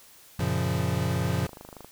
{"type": "chord", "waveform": "square", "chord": "Gb major seventh", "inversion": "none", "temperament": "equal", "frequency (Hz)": [92.5, 116.54, 138.59, 174.61], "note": ["Gb2", "Bb2", "Db3", "F3"], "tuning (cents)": [0, 0, 0, 0], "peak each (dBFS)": -31, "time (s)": [0.39, 1.47], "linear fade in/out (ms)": 5}
{"type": "click train", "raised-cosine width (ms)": 1, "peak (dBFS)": -28, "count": 19, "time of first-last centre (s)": [1.14, 1.846], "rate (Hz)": 25.5}
{"effects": ["white hiss -53 dBFS RMS until 1.91 s"]}